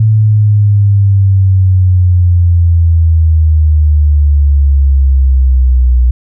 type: exponential sweep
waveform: sine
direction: down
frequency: 110 to 60.9 Hz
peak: -4 dBFS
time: 0-6.11 s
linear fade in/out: 5 ms
effects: none